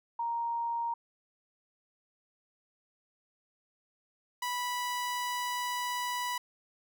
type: tone pair in turn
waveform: sine / sawtooth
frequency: 934 / 983.9 Hz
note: A#5 / B5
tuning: +3 / -7 cents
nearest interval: minor second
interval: 90 cents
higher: second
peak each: -30 / -28 dBFS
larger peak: second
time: 0.19-0.94 / 4.42-6.38 s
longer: second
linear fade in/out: 5 ms
effects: none